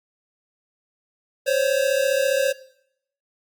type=tone pair together; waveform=square; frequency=524 / 558.9 Hz; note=C5 / C#5; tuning=+2 / +14 cents; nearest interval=minor second; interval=112 cents; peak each=-22 dBFS; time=1.46-2.53 s; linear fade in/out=20 ms; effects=noise-tail reverb RT60 0.7 s tail -18 dB re dry + Opus 48 kbps